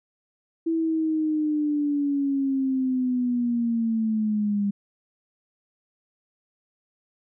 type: linear sweep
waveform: sine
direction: down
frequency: 329.6 to 200 Hz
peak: -21 dBFS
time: 0.66-4.71 s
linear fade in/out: 10 ms
effects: none